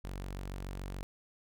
sawtooth tone, 47 Hz, F#1, 28 cents sharp, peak -35 dBFS, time 0.04-1.03 s, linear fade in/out 0 ms, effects none

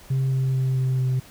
sine tone with pitch steps, 133 / 132.01 / 131.02 / 130.04 / 129.06 Hz, C3 / C3 / C3 / C3 / C3, +29 / +16 / +3 / -10 / -23 cents, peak -17 dBFS, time 0.1-1.2 s, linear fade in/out 10 ms, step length 220 ms, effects tanh soft clip ceiling -18 dBFS + pink hiss -48 dBFS RMS until 1.3 s

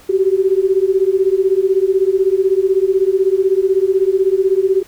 sine beating tone pair, 374.7 / 390.7 Hz, F#4 / G4, +22 / -6 cents, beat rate 16 Hz, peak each -14 dBFS, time 0.09-4.83 s, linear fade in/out 10 ms, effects pink hiss -45 dBFS RMS until 4.87 s

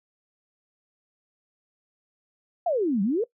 sine exponential two-way sweep, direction down then up, 738 to 185 to 493.8 Hz, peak -21 dBFS, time 2.66-3.24 s, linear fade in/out 5 ms, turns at 3.02 s, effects noise-tail reverb RT60 0.1 s tail -20 dB re dry

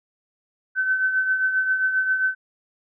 sine tone with tremolo, 1526 Hz, G6, 47 cents flat, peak -16 dBFS, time 0.75-2.35 s, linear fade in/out 50 ms, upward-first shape triangle, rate 7.5 Hz, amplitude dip 60%, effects none

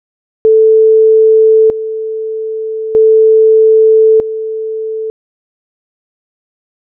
sine tone with tremolo, 440 Hz, A4, in tune, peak -3 dBFS, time 0.45-5.1 s, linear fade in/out 0 ms, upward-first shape square, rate 0.4 Hz, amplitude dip 75%, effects none

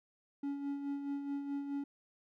triangle tone with tremolo, 281.7 Hz, C#4, 28 cents sharp, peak -32 dBFS, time 0.43-1.84 s, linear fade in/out 5 ms, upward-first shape sine, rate 4.7 Hz, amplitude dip 50%, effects none

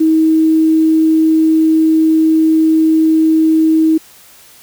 sine tone with quantisation, 318 Hz, D#4, 38 cents sharp, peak -7 dBFS, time 0-3.98 s, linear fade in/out 10 ms, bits 6, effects white hiss -42 dBFS RMS until 4.62 s

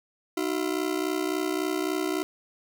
40% pulse ring-modulated tone, 340.2 Hz, F4, 45 cents flat, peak -22 dBFS, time 0.37-2.23 s, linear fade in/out 0 ms, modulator 31.8 Hz, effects none

